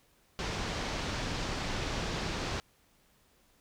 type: low-pass noise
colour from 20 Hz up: pink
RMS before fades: -35 dBFS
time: 0.39-2.6 s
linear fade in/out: 0 ms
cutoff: 6000 Hz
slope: 24 dB/octave
effects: pink hiss -67 dBFS RMS until 3.6 s